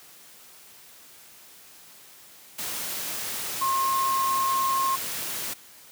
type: tone in noise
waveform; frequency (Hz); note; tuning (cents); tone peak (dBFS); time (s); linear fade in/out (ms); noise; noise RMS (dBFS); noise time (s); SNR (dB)
sine; 1070; C6; +38; -22; 3.61-4.96; 10; white; -32; 2.58-5.54; +7
effects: white hiss -50 dBFS RMS until 5.91 s + high-pass 100 Hz 12 dB/octave